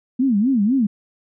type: tone with vibrato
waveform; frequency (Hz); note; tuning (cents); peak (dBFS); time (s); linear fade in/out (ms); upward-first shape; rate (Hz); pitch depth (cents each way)
sine; 233.1; A#3; 0; -14; 0.19-0.87; 10; sine; 4; 280
effects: none